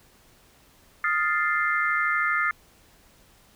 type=chord; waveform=sine; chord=F dominant seventh; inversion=third; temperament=equal; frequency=1244.5 / 1396.9 / 1760 / 2093 Hz; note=Eb6 / F6 / A6 / C7; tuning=0 / 0 / 0 / 0 cents; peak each=-27 dBFS; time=1.04-2.51 s; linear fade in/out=2 ms; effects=pink hiss -57 dBFS RMS until 3.55 s